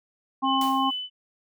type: harmonic tone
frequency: 267.3 Hz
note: C4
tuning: 37 cents sharp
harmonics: 1 / 3 / 4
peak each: -26 / -26 / -24 dBFS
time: 0.42-0.91 s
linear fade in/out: 20 ms
type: tone with tremolo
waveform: sine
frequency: 2999 Hz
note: F#7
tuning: 23 cents sharp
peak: -26 dBFS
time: 0.44-1.1 s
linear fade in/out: 50 ms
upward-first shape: triangle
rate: 2.6 Hz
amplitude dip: 80%
type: noise with exponential decay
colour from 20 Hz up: white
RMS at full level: -35 dBFS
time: 0.61-1.02 s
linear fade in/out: 2 ms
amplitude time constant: 89 ms
effects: none